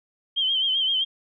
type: tone with vibrato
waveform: sine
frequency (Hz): 3136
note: G7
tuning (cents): 0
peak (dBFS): -20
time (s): 0.36-1.05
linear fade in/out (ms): 20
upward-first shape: sine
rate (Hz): 7.7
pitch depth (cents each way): 61
effects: none